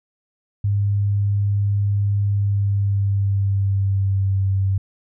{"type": "tone with pitch glide", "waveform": "sine", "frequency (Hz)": [101.2, 96.8], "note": ["G#2", "G2"], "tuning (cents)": [-44, -21], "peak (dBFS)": -16, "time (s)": [0.64, 4.78], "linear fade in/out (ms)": 5, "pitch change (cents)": -77, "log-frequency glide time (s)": [2.24, 4.45], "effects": []}